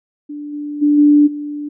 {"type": "tone with level steps", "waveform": "sine", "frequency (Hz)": 293.7, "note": "D4", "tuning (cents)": 0, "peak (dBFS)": [-25, -22, -9, -6, -22], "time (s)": [0.29, 1.69], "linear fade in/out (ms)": 10, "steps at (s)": [0.52, 0.81, 0.97, 1.26], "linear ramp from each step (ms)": 20, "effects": []}